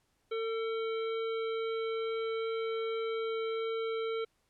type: harmonic tone with a mistuned harmonic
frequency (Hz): 449.8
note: A4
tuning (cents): +38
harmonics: 1 / 3 / 5 / 7 / 9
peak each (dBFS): -32 / -42 / -46 / -49 / -51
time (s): 0.31-4.25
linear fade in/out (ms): 10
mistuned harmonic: 9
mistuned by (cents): -52
effects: pink hiss -75 dBFS RMS until 4.49 s + low-pass 12000 Hz 12 dB/octave